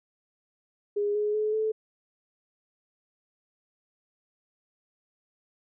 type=tone with pitch steps; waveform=sine; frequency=411.1 / 419.3 / 427.6 / 436 Hz; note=G#4 / G#4 / A4 / A4; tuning=-18 / +17 / -49 / -16 cents; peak=-24 dBFS; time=0.96-1.72 s; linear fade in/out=10 ms; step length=190 ms; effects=none